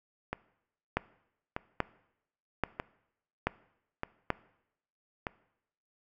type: two click trains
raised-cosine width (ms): 0.5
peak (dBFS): -18 / -12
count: 5 / 5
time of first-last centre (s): 0.33-5.268 / 0.97-4.303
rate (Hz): 0.81 / 1.2
effects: noise-tail reverb RT60 0.8 s tail -20 dB re dry